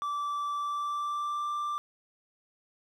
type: tone with pitch glide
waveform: triangle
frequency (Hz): 1163 to 1180.6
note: D6 to D6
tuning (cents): -17 to +9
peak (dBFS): -28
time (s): 0.02-1.78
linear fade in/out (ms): 0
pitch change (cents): +26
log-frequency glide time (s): 0.55-1.5
effects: none